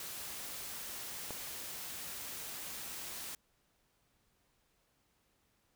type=noise; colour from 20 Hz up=white; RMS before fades=-44 dBFS; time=0-3.35 s; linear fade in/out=2 ms
type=click; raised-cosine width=1 ms; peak=-28 dBFS; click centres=1.307 s
effects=pink hiss -75 dBFS RMS until 5.75 s